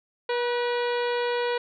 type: harmonic tone with a mistuned harmonic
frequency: 482.4 Hz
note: B4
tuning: 41 cents flat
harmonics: 1 / 2 / 3 / 4 / 5 / 6 / 7 / 8 / 9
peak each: -25 / -31 / -35 / -37 / -39 / -41 / -42 / -43 / -44 dBFS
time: 0.29-1.58 s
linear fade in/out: 5 ms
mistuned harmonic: 3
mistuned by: +44 cents
effects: none